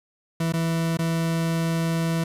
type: tone with dropouts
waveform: 40% pulse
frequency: 164.81 Hz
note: E3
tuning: in tune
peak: -21 dBFS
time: 0.4-2.24 s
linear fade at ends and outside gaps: 5 ms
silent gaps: 0.524-0.536 / 0.972-0.989 s
effects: resampled to 32000 Hz + 8-bit